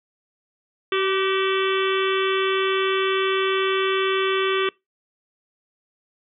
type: harmonic tone with a mistuned harmonic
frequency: 382.4 Hz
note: G4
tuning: 43 cents flat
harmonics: 1 / 3 / 4 / 5 / 6 / 7 / 8 / 9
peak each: -21 / -26 / -31 / -32 / -32 / -31 / -32 / -32 dBFS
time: 0.92-4.69 s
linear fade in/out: 2 ms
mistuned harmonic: 3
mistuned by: +33 cents
effects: noise-tail reverb RT60 0.2 s tail -24 dB re dry